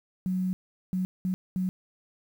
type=tone bursts at uneven times; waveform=sine; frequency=185 Hz; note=F#3; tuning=in tune; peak=-25 dBFS; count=4; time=0.26-0.53 / 0.93-1.05 / 1.25-1.34 / 1.56-1.69 s; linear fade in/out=0 ms; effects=9-bit